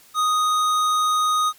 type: tone with tanh clipping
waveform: sine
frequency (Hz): 1244.5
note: D#6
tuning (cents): 0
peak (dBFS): -19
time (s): 0.14-1.53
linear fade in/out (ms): 50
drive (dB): 17
effects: white hiss -51 dBFS RMS until 1.58 s + MP3 96 kbps